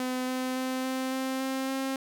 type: tone with pitch steps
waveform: sawtooth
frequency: 254.5 / 256.6 / 258.6 / 260.7 / 262.9 / 265 / 267.2 Hz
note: C4 / C4 / C4 / C4 / C4 / C4 / C4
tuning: -48 / -34 / -20 / -6 / +8 / +22 / +36 cents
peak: -25 dBFS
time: 0-1.96 s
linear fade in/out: 2 ms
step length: 280 ms
effects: none